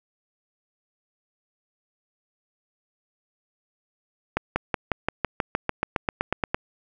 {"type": "accelerating click train", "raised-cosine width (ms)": 0.5, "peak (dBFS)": -7, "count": 16, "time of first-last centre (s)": [4.37, 6.545], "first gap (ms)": 190, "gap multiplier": 0.96, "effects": []}